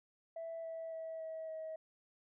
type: tone with pitch steps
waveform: sine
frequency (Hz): 659.3 / 653.6 / 648 / 642.4 / 636.8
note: E5 / E5 / E5 / E5 / D#5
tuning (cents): 0 / -15 / -30 / -45 / +40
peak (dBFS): -40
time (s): 0.36-1.76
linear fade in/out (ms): 5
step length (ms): 280
effects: tanh soft clip ceiling -38 dBFS